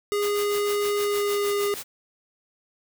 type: tone with pitch glide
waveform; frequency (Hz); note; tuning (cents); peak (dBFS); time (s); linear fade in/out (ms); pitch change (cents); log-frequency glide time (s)
square; 410.7 to 406.7; G#4 to G#4; -19 to -36; -23; 0.12-1.74; 0; -17; 0.96-1.54
type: noise with tremolo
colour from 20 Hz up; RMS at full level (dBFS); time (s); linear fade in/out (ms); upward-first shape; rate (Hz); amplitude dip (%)
white; -34; 0.21-1.84; 20; sine; 6.5; 85
effects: none